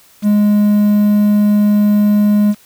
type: tone with quantisation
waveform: triangle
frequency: 207.7 Hz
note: G#3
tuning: in tune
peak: -6 dBFS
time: 0.22-2.55 s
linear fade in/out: 50 ms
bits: 6
effects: white hiss -47 dBFS RMS until 2.65 s